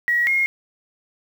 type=tone pair in turn; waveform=sine; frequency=1912 / 2146 Hz; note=A#6 / C7; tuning=+43 / +43 cents; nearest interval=major second; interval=200 cents; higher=second; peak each=-16 / -16 dBFS; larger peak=neither; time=0.08-0.27 / 0.27-0.46 s; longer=neither; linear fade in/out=0 ms; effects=7-bit